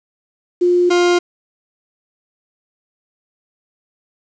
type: tone pair in turn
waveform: sine / 40% pulse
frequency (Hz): 354.5 / 352.3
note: F4 / F4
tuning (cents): +26 / +15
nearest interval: unison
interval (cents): 11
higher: first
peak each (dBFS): -10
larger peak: neither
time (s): 0.61-0.9 / 0.9-1.19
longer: neither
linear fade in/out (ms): 10
effects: resampled to 16000 Hz + 7-bit